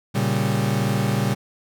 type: chord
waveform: 40% pulse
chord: G diminished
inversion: first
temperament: equal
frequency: 116.54 / 138.59 / 196 Hz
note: Bb2 / Db3 / G3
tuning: 0 / 0 / 0 cents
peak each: -23 dBFS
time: 0.14-1.35 s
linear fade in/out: 20 ms
effects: none